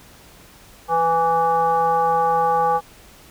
sine tone with frequency modulation, 827 Hz, G#5, 8 cents flat, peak -15 dBFS, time 0.88-2.81 s, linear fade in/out 50 ms, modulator 330 Hz, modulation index 0.94, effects pink hiss -47 dBFS RMS until 3.3 s

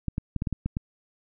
clicks, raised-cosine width 5 ms, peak -15 dBFS, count 8, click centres 0.083 / 0.181 / 0.363 / 0.421 / 0.472 / 0.527 / 0.66 / 0.769 s, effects none

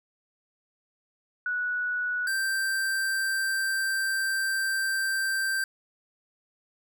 sine / square tone pair in turn, 1471 / 1567.4 Hz, F#6 / G6, -11 / -1 cents, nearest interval minor second, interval 110 cents, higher second, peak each -26 dBFS, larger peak neither, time 1.46-2.27 / 2.27-5.64 s, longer second, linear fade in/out 2 ms, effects none

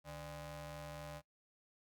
sawtooth ring-modulated tone, 220 Hz, A3, in tune, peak -39 dBFS, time 0.04-1.22 s, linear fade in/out 50 ms, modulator 372 Hz, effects noise-tail reverb RT60 0.1 s tail -20 dB re dry

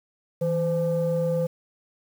sine tone pair together, 161.58 / 513 Hz, E3 / C5, -34 / -34 cents, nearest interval octave + minor sixth, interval 2000 cents, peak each -24 / -22 dBFS, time 0.41-1.47 s, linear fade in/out 10 ms, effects tanh soft clip ceiling -17 dBFS + 8-bit

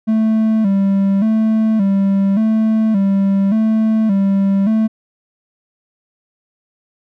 triangle tone with vibrato, 207.7 Hz, G#3, in tune, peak -9 dBFS, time 0.07-4.88 s, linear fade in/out 20 ms, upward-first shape square, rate 0.87 Hz, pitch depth 99 cents each way, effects none

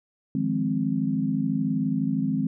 sine chord, F minor seventh, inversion third, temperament equal, 155.56 / 174.61 / 207.7 / 261.6 Hz, Eb3 / F3 / Ab3 / C4, 0 / 0 / 0 / 0 cents, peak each -29 / -31 / -27 / -26 dBFS, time 0.35-2.47 s, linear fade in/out 2 ms, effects none

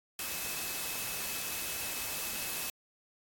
sine tone in noise, 2592 Hz, E7, 30 cents flat, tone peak -45 dBFS, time 0.19-2.7 s, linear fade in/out 2 ms, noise white, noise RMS -37 dBFS, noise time 0.19-2.7 s, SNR -11 dB, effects AAC 64 kbps

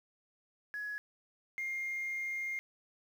sine tone pair in turn, 1682 / 2119 Hz, G#6 / C7, +22 / +21 cents, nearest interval major third, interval 399 cents, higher second, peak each -36 / -33 dBFS, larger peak second, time 0.74-0.98 / 1.58-2.59 s, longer second, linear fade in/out 0 ms, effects tanh soft clip ceiling -32 dBFS + 10-bit

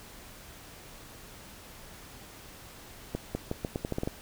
accelerating click train, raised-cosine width 2 ms, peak -17 dBFS, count 10, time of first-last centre 3.15-4.075 s, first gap 200 ms, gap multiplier 0.82, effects pink hiss -49 dBFS RMS until 4.21 s

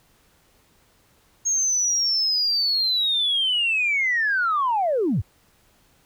sine linear sweep, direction down, 6550 to 67 Hz, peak -18 dBFS, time 1.45-5.22 s, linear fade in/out 20 ms, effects tanh soft clip ceiling -14 dBFS + pink hiss -60 dBFS RMS until 6.05 s

